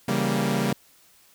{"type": "chord", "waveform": "sawtooth", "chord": "C# diminished seventh", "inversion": "none", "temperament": "equal with one note detuned", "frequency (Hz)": [138.59, 166.63, 196, 233.1], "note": ["C#3", "E3", "G3", "Bb3"], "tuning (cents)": [0, 19, 0, 0], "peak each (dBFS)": [-24, -28, -22, -23], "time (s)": [0.08, 0.73], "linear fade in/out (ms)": 5, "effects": ["white hiss -57 dBFS RMS until 1.34 s"]}